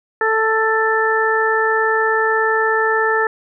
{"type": "harmonic tone", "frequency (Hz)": 441.7, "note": "A4", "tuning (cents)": 7, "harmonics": [1, 2, 3, 4], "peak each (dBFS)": [-18, -21, -21, -18], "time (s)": [0.21, 3.27], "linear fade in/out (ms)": 2, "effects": []}